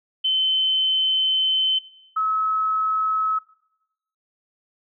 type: tone pair in turn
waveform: sine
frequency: 3066 / 1289.1 Hz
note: G7 / E6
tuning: -39 / -39 cents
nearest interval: octave + minor third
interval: 1500 cents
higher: first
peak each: -18 / -19 dBFS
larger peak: first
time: 0.24-1.79 / 2.16-3.39 s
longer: first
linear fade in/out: 10 ms
effects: noise-tail reverb RT60 0.9 s tail -21 dB re dry